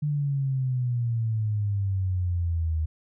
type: exponential sweep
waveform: sine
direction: down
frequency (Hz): 150 to 77.78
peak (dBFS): -23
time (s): 0.02-2.86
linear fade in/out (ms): 10
effects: none